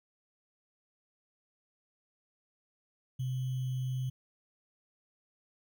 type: tone with sample-and-hold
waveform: sine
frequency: 128.7 Hz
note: C3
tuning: 28 cents flat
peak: -31 dBFS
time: 3.19-4.1 s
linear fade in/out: 10 ms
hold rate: 3150 Hz
effects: none